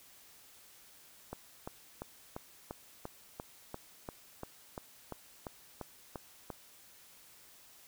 click train, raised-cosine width 1 ms, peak -26 dBFS, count 16, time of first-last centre 1.33-6.502 s, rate 2.9 Hz, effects white hiss -59 dBFS RMS until 7.87 s

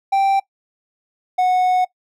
triangle tone pair in turn, 783 / 734.4 Hz, G5 / F#5, -2 / -13 cents, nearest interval minor second, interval 111 cents, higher first, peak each -11 dBFS, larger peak neither, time 0.12-0.4 / 1.38-1.85 s, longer second, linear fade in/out 10 ms, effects noise-tail reverb RT60 0.1 s tail -20 dB re dry

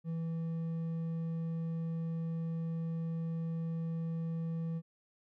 triangle tone with hard clipping, 164.4 Hz, E3, 4 cents flat, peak -35 dBFS, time 0.04-4.82 s, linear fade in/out 50 ms, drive 7 dB, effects none

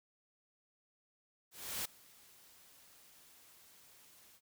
white noise with ADSR envelope, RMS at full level -38 dBFS, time 1.51-4.41 s, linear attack 340 ms, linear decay 8 ms, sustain -24 dB, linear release 59 ms, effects none

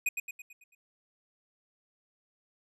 square tone with echo, 2489 Hz, D#7, in tune, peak -26 dBFS, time 0.06-0.09 s, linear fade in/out 5 ms, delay 110 ms, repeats 6, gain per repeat -6 dB, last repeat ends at 0.75 s, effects resampled to 32000 Hz

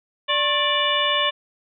harmonic tone with a mistuned harmonic, 587.3 Hz, D5, in tune, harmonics 1 / 2 / 3 / 4 / 5 / 6, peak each -26 / -24 / -27 / -28 / -23 / -25 dBFS, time 0.28-1.31 s, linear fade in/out 20 ms, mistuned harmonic 2, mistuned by -140 cents, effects none

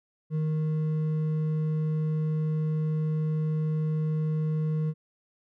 triangle tone with hard clipping, 155.56 Hz, D#3, in tune, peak -26 dBFS, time 0.3-4.94 s, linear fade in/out 50 ms, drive 8 dB, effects none

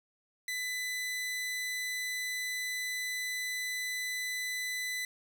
sawtooth tone, 2000 Hz, B6, 21 cents sharp, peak -30 dBFS, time 0.48-5.05 s, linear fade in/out 2 ms, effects none

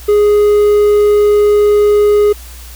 triangle tone, 415.3 Hz, G#4, in tune, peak -4 dBFS, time 0.08-2.33 s, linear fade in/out 10 ms, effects added 60 Hz sine -30 dBFS peak until 2.75 s + white hiss -36 dBFS RMS until 2.75 s

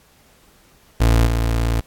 30% pulse tone with level steps, 57 Hz, A#1, 38 cents flat, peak -9 / -14 dBFS, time 1-1.81 s, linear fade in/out 10 ms, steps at 1.26 s, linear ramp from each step 10 ms, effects pink hiss -54 dBFS RMS until 1.86 s + AAC 64 kbps

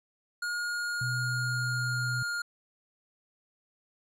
square tone with pitch glide, 1431 to 1415.4 Hz, F6 to F6, +42 to +23 cents, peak -31 dBFS, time 0.42-2.42 s, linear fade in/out 5 ms, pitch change -19 cents, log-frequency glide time 0.54-2.01 s
sine tone, 122.9 Hz, B2, 8 cents flat, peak -31 dBFS, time 1.01-2.23 s, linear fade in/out 5 ms
effects low-pass 10000 Hz 12 dB/octave

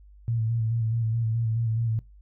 sine tone with vibrato, 113.7 Hz, A#2, 43 cents flat, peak -23 dBFS, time 0.28-1.99 s, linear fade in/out 0 ms, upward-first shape square, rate 4.7 Hz, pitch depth 35 cents each way, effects noise-tail reverb RT60 0.2 s tail -20 dB re dry + added 50 Hz sine -48 dBFS peak until 2.21 s

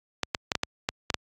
clicks, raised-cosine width 0.2 ms, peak -7 dBFS, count 8, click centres 0.233 / 0.348 / 0.518 / 0.553 / 0.634 / 0.889 / 1.102 / 1.143 s, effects high-pass 60 Hz 12 dB/octave + AAC 64 kbps

